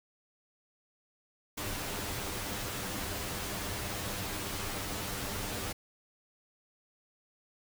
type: noise with comb filter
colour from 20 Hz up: pink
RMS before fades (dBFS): -37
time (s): 1.57-5.73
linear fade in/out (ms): 10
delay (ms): 10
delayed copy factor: +0.55
effects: none